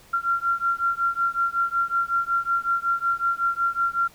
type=beating tone pair; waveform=sine; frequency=1373 / 1378.4 Hz; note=F6 / F6; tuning=-30 / -23 cents; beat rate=5.4 Hz; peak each=-24 dBFS; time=0.13-4.08 s; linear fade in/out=10 ms; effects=pink hiss -52 dBFS RMS until 4.14 s